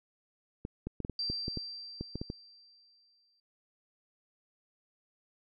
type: clicks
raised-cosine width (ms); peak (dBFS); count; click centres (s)
3; -23; 12; 0.651 / 0.87 / 1.003 / 1.049 / 1.097 / 1.3 / 1.481 / 1.573 / 2.01 / 2.156 / 2.215 / 2.301
type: tone with exponential decay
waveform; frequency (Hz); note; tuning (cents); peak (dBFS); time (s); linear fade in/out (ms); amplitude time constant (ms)
sine; 4699; D8; 0; -31; 1.19-3.4; 2; 480
effects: none